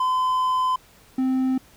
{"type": "tone pair in turn", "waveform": "triangle", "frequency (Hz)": [1021, 260.3], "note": ["C6", "C4"], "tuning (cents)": [-43, -9], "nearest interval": "2 octaves", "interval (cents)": 2366, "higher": "first", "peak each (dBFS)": -17, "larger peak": "neither", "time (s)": [[0, 0.76], [1.18, 1.58]], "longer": "first", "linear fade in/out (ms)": 5, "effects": ["pink hiss -53 dBFS RMS until 1.76 s"]}